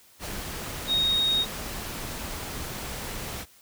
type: tone in noise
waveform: sine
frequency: 3739 Hz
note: A#7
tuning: 4 cents sharp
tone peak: -21 dBFS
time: 0.87-1.46 s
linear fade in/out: 50 ms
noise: pink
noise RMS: -35 dBFS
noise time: 0.19-3.46 s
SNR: +11 dB
effects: white hiss -56 dBFS RMS until 3.61 s